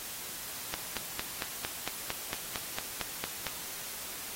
click train, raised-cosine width 0.2 ms, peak -14 dBFS, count 13, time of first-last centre 0.74-3.467 s, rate 4.4 Hz, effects white hiss -41 dBFS RMS until 4.35 s + AAC 48 kbps

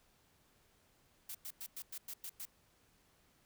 blue noise bursts, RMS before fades -45 dBFS, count 8, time 1.29-2.454 s, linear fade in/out 5 ms, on 58 ms, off 100 ms, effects pink hiss -71 dBFS RMS until 3.45 s

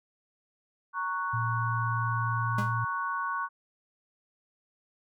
sine chord, F# major, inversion first, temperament equal, 932.3 / 1108.7 / 1480 Hz, A#5 / C#6 / F#6, 0 / 0 / 0 cents, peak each -37 / -31 / -34 dBFS, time 0.93-3.49 s, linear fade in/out 50 ms
sine tone, 115.5 Hz, A#2, 16 cents flat, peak -29 dBFS, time 1.33-2.85 s, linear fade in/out 10 ms
45% pulse tone with exponential decay, 203.3 Hz, G#3, 37 cents flat, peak -27 dBFS, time 2.58-2.77 s, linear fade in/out 5 ms, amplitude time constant 40 ms
effects none

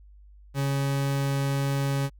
40% pulse tone, 138.59 Hz, C#3, in tune, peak -23 dBFS, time 0.54-2.1 s, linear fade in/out 50 ms, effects added 50 Hz sine -48 dBFS peak until 2.19 s

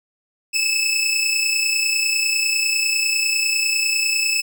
20% pulse tone pair together, 2600 / 2630 Hz, E7 / E7, -24 / -5 cents, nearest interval unison, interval 19 cents, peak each -16 dBFS, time 0.53-4.42 s, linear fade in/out 20 ms, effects none

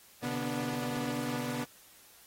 sawtooth tone cluster, 127.1 / 146.7 / 244.4 / 291.8 Hz, C3 / D3 / B3 / D4, -50 / -2 / -18 / -11 cents, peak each -37 / -38 / -31 / -35 dBFS, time 0.22-1.65 s, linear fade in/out 20 ms, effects white hiss -58 dBFS RMS until 2.26 s + AAC 48 kbps

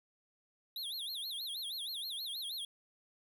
square tone with vibrato, 3720 Hz, A#7, 4 cents flat, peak -39 dBFS, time 0.76-2.65 s, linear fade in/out 2 ms, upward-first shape sine, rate 6.3 Hz, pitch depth 250 cents each way, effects none

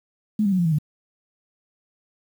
sine tone with pitch steps, 213 / 198.74 / 185.43 / 173.01 / 161.42 / 150.61 Hz, G#3 / G3 / F#3 / F3 / E3 / D3, +44 / +24 / +4 / -16 / -36 / +44 cents, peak -17 dBFS, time 0.39-0.786 s, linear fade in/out 5 ms, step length 66 ms, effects 8-bit

